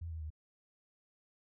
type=tone with pitch steps; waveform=sine; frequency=83.8 / 80.39 / 77.11 Hz; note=E2 / E2 / D#2; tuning=+29 / -43 / -15 cents; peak=-39 dBFS; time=0.01-0.304 s; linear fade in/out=10 ms; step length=98 ms; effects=none